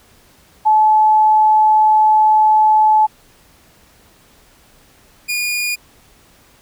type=tone pair in turn; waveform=sine / sawtooth; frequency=862 / 2438 Hz; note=A5 / D#7; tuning=-36 / -36 cents; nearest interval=octave + tritone; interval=1800 cents; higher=second; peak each=-8 / -14 dBFS; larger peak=first; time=0.65-3.07 / 5.28-5.76 s; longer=first; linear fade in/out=20 ms; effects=pink hiss -50 dBFS RMS until 6.61 s